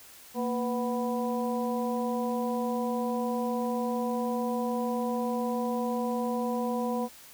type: harmonic tone with a mistuned harmonic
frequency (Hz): 246.9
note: B3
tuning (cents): 0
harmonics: 1 / 2 / 3 / 4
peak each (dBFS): -30 / -32 / -36 / -36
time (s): 0.34-7.09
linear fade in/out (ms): 50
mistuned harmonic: 1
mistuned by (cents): -110
effects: white hiss -51 dBFS RMS until 7.33 s